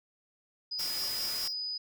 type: tone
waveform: sine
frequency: 4978 Hz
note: D#8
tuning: in tune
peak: -33 dBFS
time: 0.71-1.78 s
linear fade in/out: 10 ms
type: tone with tremolo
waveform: square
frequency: 5500 Hz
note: F8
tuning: 27 cents flat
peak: -36 dBFS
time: 0.78-1.54 s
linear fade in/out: 10 ms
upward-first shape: triangle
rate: 4.9 Hz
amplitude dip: 95%
type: noise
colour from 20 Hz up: white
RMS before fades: -39 dBFS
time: 0.79-1.48 s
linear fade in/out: 5 ms
effects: none